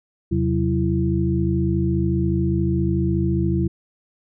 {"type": "tone cluster", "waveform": "sine", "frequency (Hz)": [80.9, 131.6, 185.8, 333.8], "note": ["E2", "C3", "F#3", "E4"], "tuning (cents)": [-32, 10, 7, 22], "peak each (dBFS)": -23, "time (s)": [0.31, 3.68], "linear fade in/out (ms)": 10, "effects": []}